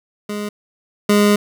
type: tone pair in turn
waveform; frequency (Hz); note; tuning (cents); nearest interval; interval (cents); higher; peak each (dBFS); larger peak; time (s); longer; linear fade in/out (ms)
25% pulse; 207.7 / 206.4; G#3 / G#3; 0 / -10; unison; 10; first; -19 / -7; second; 0.29-0.49 / 1.09-1.36; second; 5
effects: none